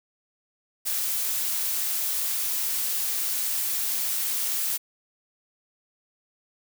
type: noise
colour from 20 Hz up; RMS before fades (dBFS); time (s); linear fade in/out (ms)
blue; -27; 0.85-4.78; 20
effects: none